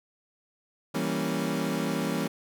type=chord; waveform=30% pulse; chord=E diminished seventh; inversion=none; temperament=equal; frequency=164.81 / 196 / 233.1 / 277.2 Hz; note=E3 / G3 / Bb3 / Db4; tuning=0 / 0 / 0 / 0 cents; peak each=-30 dBFS; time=0.94-2.28 s; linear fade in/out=10 ms; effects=none